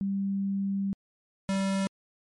sine / square tone pair in turn, 196.7 / 194.1 Hz, G3 / G3, +6 / -17 cents, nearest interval unison, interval 23 cents, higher first, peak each -26 dBFS, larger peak neither, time 0.01-0.93 / 1.49-1.87 s, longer first, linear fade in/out 0 ms, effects MP3 48 kbps

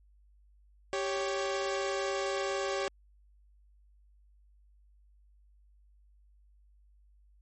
sawtooth tone pair together, 392 / 556.1 Hz, G4 / C#5, 0 / +5 cents, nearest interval tritone, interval 605 cents, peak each -29 / -30 dBFS, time 0.93-2.88 s, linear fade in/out 0 ms, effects added 50 Hz sine -59 dBFS peak until 7.41 s + MP3 32 kbps

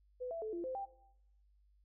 sine tone with pitch steps, 501 / 665 / 435.4 / 344 / 518 / 789 Hz, B4 / E5 / A4 / F4 / C5 / G5, +25 / +15 / -18 / -26 / -17 / +11 cents, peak -38 dBFS, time 0.2-0.86 s, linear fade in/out 20 ms, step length 110 ms, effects noise-tail reverb RT60 0.8 s tail -17 dB re dry + added 50 Hz sine -66 dBFS peak until 1.84 s

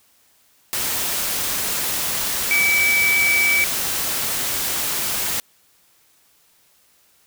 sine tone in noise, 2297 Hz, D7, 39 cents flat, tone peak -15 dBFS, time 2.51-3.64 s, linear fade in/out 0 ms, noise white, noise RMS -23 dBFS, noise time 0.73-5.4 s, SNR +5 dB, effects white hiss -58 dBFS RMS until 7.26 s

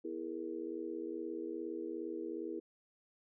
harmonic tone with a mistuned harmonic, 82.41 Hz, E2, in tune, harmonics 3 / 4 / 5 / 6, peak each -50 / -41 / -44 / -46 dBFS, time 0.04-2.6 s, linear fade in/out 10 ms, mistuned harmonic 6, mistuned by -91 cents, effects none

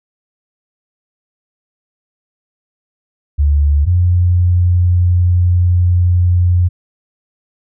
sine tone pair in turn, 72.7 / 88.86 Hz, D2 / F2, -17 / +31 cents, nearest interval minor third, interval 348 cents, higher second, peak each -8 dBFS, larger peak neither, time 3.38-3.86 / 3.86-6.69 s, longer second, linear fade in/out 20 ms, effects none

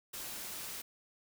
white noise, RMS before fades -43 dBFS, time 0.13-0.82 s, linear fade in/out 10 ms, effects none

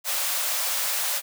white high-pass noise, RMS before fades -26 dBFS, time 0.04-1.22 s, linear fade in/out 50 ms, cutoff 510 Hz, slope 96 dB/octave, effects none

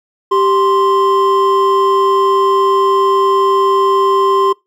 triangle tone pair together, 391.5 / 1045.2 Hz, G4 / C6, -2 / -2 cents, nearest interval octave + perfect fourth, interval 1700 cents, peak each -10 dBFS, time 0.31-4.53 s, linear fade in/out 10 ms, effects noise-tail reverb RT60 0.2 s tail -24 dB re dry

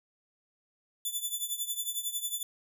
5% pulse tone with tremolo, 3489 Hz, A7, 15 cents flat, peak -21 dBFS, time 1.05-2.43 s, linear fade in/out 2 ms, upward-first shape triangle, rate 11 Hz, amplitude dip 85%, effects none

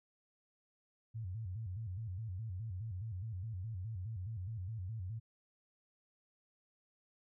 sine tone with vibrato, 101.3 Hz, G#2, 43 cents flat, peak -39 dBFS, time 1.14-5.2 s, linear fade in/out 20 ms, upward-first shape square, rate 4.8 Hz, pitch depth 180 cents each way, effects none

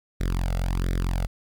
sawtooth tone with flanger, 44.4 Hz, F1, 29 cents sharp, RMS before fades -25 dBFS, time 0.2-1.27 s, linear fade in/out 10 ms, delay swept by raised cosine 0.52 to 1.48 ms, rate 1.4 Hz, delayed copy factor +0.9, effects 10-bit

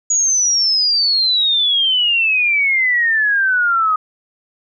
sine exponential sweep, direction down, 6840 to 1244.5 Hz, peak -12 dBFS, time 0.1-3.96 s, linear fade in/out 5 ms, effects none

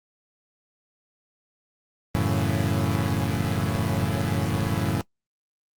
30% pulse chord, F# minor seventh, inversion none, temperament equal, 92.5 / 110 / 138.59 / 164.81 Hz, F#2 / A2 / C#3 / E3, 0 / 0 / 0 / 0 cents, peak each -24 / -24 / -25 / -27 dBFS, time 2.15-5.01 s, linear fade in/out 0 ms, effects noise-tail reverb RT60 0.1 s tail -20 dB re dry + Opus 32 kbps

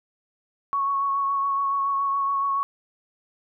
sine tone with vibrato, 1108 Hz, C#6, 1 cent flat, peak -21 dBFS, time 0.73-2.63 s, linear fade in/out 0 ms, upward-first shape sine, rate 7.1 Hz, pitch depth 18 cents each way, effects none

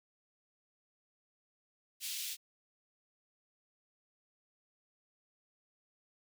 pink high-pass noise, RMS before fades -40 dBFS, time 2-2.37 s, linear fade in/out 50 ms, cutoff 2800 Hz, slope 24 dB/octave, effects none

